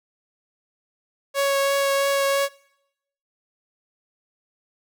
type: tone with vibrato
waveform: sawtooth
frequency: 554.4 Hz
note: C#5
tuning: in tune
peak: -15 dBFS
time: 1.34-2.49 s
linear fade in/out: 50 ms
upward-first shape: triangle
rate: 3 Hz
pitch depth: 11 cents each way
effects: noise-tail reverb RT60 0.8 s tail -23 dB re dry